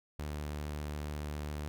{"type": "tone", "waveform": "sawtooth", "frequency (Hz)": 74.4, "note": "D2", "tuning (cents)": 23, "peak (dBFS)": -33, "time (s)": [0.19, 1.68], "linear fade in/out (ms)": 0, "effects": []}